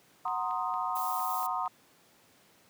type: chord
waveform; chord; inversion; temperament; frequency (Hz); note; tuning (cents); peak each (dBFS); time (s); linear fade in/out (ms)
sine; C half-diminished seventh; second; equal; 740 / 932.3 / 1046.5 / 1244.5; Gb5 / Bb5 / C6 / Eb6; 0 / 0 / 0 / 0; -35; 0.25-1.68; 5
type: click train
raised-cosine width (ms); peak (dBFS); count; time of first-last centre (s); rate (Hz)
0.3; -35; 7; 0.28-1.659; 4.35
type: noise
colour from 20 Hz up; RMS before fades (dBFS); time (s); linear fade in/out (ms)
violet; -40; 0.95-1.47; 10
effects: pink hiss -62 dBFS RMS until 2.69 s + high-pass 150 Hz 12 dB/octave